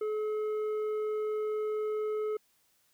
sine tone with tanh clipping, 427.8 Hz, A4, 49 cents flat, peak -31 dBFS, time 0.01-2.37 s, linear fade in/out 5 ms, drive 7 dB, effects white hiss -70 dBFS RMS until 2.93 s

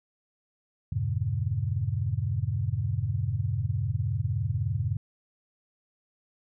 sine chord, E diminished seventh, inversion none, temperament just, 82.41 / 98.89 / 118.67 / 142.4 Hz, E2 / G2 / Bb2 / Db3, 0 / +16 / +31 / +47 cents, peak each -35 / -29 / -30 / -33 dBFS, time 0.92-4.97 s, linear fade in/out 5 ms, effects none

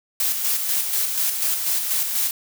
blue noise with tremolo, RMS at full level -21 dBFS, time 0.2-2.31 s, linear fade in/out 2 ms, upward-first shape square, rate 4.1 Hz, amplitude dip 40%, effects none

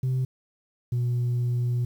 sine tone pair in turn, 129.3 / 121.75 Hz, C3 / B2, -20 / -24 cents, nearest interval minor second, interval 104 cents, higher first, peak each -20 dBFS, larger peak neither, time 0.03-0.25 / 0.92-1.85 s, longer second, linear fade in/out 5 ms, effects tanh soft clip ceiling -21 dBFS + 9-bit

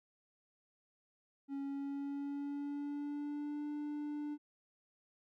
triangle tone with pitch glide, 277.2 to 295.4 Hz, C#4 to D4, 0 to +10 cents, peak -36 dBFS, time 1.48-4.38 s, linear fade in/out 50 ms, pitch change +110 cents, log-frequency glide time 1.62-3.67 s, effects none

